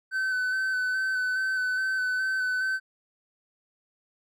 triangle tone with vibrato, 1521 Hz, F#6, 47 cents sharp, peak -23 dBFS, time 0.11-2.8 s, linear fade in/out 50 ms, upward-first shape square, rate 2.4 Hz, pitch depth 16 cents each way, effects none

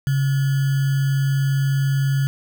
sine tone with sample-and-hold, 137.2 Hz, C#3, 17 cents flat, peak -16 dBFS, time 0.07-2.27 s, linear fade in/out 0 ms, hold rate 1575 Hz, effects none

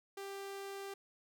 sawtooth tone, 394.3 Hz, G4, 10 cents sharp, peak -39 dBFS, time 0.17-0.94 s, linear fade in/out 5 ms, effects none

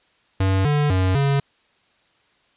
square tone with pitch steps, 95.7 / 147.1 / 93.3 / 139.4 Hz, G2 / D3 / F#2 / C#3, -41 / +3 / +15 / +10 cents, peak -17 dBFS, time 0.4-1.4 s, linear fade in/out 5 ms, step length 250 ms, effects white hiss -61 dBFS RMS until 2.56 s + resampled to 8000 Hz

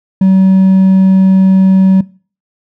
triangle tone with hard clipping, 190 Hz, F#3, 46 cents sharp, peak -5 dBFS, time 0.21-2.01 s, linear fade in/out 5 ms, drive 5 dB, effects noise-tail reverb RT60 0.4 s tail -21 dB re dry

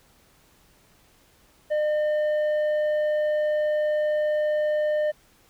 sine tone with tanh clipping, 605 Hz, D#5, 49 cents flat, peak -22 dBFS, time 1.7-5.12 s, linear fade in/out 20 ms, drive 6 dB, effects pink hiss -59 dBFS RMS until 5.49 s

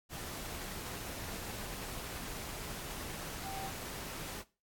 sine tone in noise, 775 Hz, G5, 20 cents flat, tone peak -41 dBFS, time 3.42-3.71 s, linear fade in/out 50 ms, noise pink, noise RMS -43 dBFS, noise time 0.09-4.44 s, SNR -1 dB, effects noise-tail reverb RT60 0.3 s tail -18 dB re dry + AAC 64 kbps

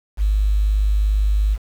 sine tone with quantisation, 51.3 Hz, G#1, 21 cents flat, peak -14 dBFS, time 0.17-1.58 s, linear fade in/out 50 ms, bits 7, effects none

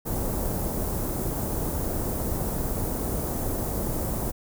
pink band-stop noise, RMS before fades -28 dBFS, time 0.05-4.32 s, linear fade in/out 20 ms, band 690 to 12000 Hz, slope 12 dB/octave, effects none

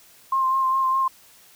sine tone with vibrato, 1057 Hz, C6, 17 cents sharp, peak -18 dBFS, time 0.32-1.08 s, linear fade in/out 5 ms, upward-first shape sine, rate 4.9 Hz, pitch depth 22 cents each way, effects white hiss -52 dBFS RMS until 1.55 s

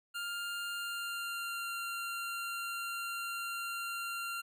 25% pulse tone with pitch glide, 1400 to 1383.1 Hz, F6 to F6, +4 to -17 cents, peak -33 dBFS, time 0.14-4.42 s, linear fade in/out 20 ms, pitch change -21 cents, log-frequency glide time 0.76-1.77 s, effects none

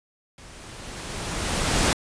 pink noise with level ramp, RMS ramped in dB -46 to -19 dBFS, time 0.38-1.93 s, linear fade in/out 2 ms, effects resampled to 22050 Hz

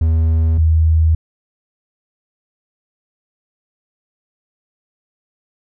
triangle / sine tone pair in turn, 80.6 / 80.04 Hz, E2 / D#2, -38 / +50 cents, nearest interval unison, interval 12 cents, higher first, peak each -9 dBFS, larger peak neither, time 0.01-0.58 / 0.58-1.15 s, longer neither, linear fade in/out 5 ms, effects none

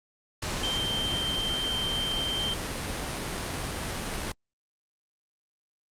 sine tone in noise, 3136 Hz, G7, in tune, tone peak -28 dBFS, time 0.63-2.54 s, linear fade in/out 5 ms, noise pink, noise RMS -32 dBFS, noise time 0.42-4.32 s, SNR +1 dB, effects low-pass 10000 Hz 12 dB/octave + Opus 48 kbps

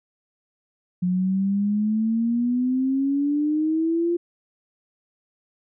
sine exponential sweep, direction up, 178.3 to 348.2 Hz, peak -19 dBFS, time 1.02-4.17 s, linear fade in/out 10 ms, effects none

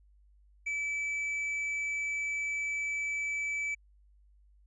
triangle tone with tanh clipping, 2305 Hz, D7, 33 cents flat, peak -32 dBFS, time 0.66-3.75 s, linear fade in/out 10 ms, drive 9 dB, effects added 50 Hz sine -59 dBFS peak until 4.66 s + resampled to 22050 Hz

